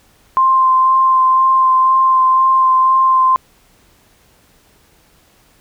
sine tone with vibrato, 1046.5 Hz, C6, in tune, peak -8 dBFS, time 0.37-3.36 s, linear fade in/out 0 ms, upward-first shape sine, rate 2 Hz, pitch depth 11 cents each way, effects pink hiss -52 dBFS RMS until 5.6 s

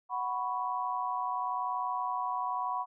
sine chord, F# suspended fourth, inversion none, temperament equal, 740 / 987.8 / 1108.7 Hz, F#5 / B5 / C#6, 0 / 0 / 0 cents, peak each -36 / -33 / -36 dBFS, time 0.09-2.86 s, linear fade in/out 50 ms, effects none

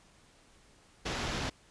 pink noise with sample-and-hold, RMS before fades -35 dBFS, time 1.05-1.5 s, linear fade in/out 10 ms, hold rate 8820 Hz, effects pink hiss -62 dBFS RMS until 1.7 s + resampled to 22050 Hz

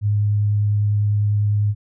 sine tone with vibrato, 103.83 Hz, G#2, in tune, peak -15 dBFS, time 0.01-1.75 s, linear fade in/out 50 ms, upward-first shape sine, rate 10 Hz, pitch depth 8 cents each way, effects none

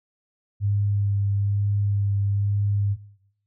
sine tone with vibrato, 101 Hz, G#2, 48 cents flat, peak -19 dBFS, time 0.6-2.97 s, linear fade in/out 50 ms, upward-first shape sine, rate 1.1 Hz, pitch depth 13 cents each way, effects noise-tail reverb RT60 0.8 s tail -21 dB re dry

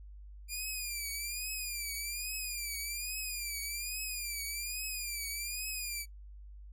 10% pulse tone with vibrato, 2400 Hz, D7, 37 cents sharp, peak -28 dBFS, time 0.48-6.06 s, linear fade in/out 50 ms, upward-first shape triangle, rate 1.2 Hz, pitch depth 120 cents each way, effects noise-tail reverb RT60 0.1 s tail -18 dB re dry + added 50 Hz sine -47 dBFS peak until 6.72 s

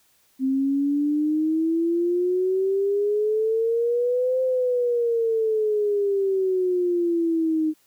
sine exponential two-way sweep, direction up then down, 261.6 to 519 to 308.7 Hz, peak -19 dBFS, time 0.39-7.74 s, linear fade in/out 50 ms, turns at 4.42 s, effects white hiss -62 dBFS RMS until 7.86 s

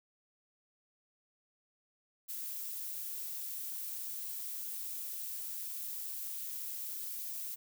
violet noise, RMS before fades -41 dBFS, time 2.28-7.56 s, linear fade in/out 20 ms, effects none

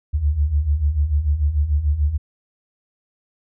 sine beating tone pair, 69.3 / 76.1 Hz, C#2 / D#2, 0 / -38 cents, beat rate 6.8 Hz, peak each -22 / -17 dBFS, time 0.13-2.18 s, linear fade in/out 20 ms, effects none

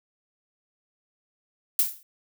violet noise with exponential decay, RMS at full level -18 dBFS, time 1.79-2.03 s, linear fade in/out 1 ms, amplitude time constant 51 ms, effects none

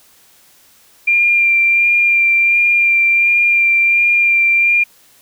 sine tone with vibrato, 2385 Hz, D7, 26 cents sharp, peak -9 dBFS, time 1.07-4.84 s, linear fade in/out 10 ms, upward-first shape sine, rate 1.4 Hz, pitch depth 16 cents each way, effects white hiss -49 dBFS RMS until 5.21 s

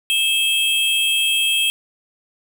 square tone pair together, 2624 / 3229 Hz, E7 / G#7, -9 / -49 cents, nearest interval major third, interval 360 cents, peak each -21 / -18 dBFS, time 0.1-1.7 s, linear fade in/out 0 ms, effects none

